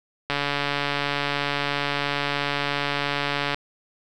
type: click train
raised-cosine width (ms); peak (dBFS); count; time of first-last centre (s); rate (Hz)
0.3; -8; 465; 0.3-3.545; 143
effects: none